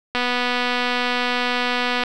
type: click train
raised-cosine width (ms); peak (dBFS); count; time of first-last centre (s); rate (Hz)
0.3; -6; 465; 0.15-2.036; 246
effects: none